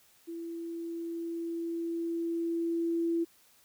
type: tone with level ramp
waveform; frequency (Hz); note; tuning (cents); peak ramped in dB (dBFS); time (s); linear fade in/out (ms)
sine; 335.1; E4; +29; -37 to -26; 0.27-3.25; 20
effects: white hiss -63 dBFS RMS until 3.64 s